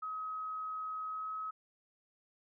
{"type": "tone with pitch glide", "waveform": "sine", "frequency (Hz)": [1271, 1279.1], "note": ["D#6", "D#6"], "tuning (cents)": [36, 47], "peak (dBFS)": -37, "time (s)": [0.02, 1.51], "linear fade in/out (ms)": 10, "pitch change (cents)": 11, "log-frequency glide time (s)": [1.07, 1.32], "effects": []}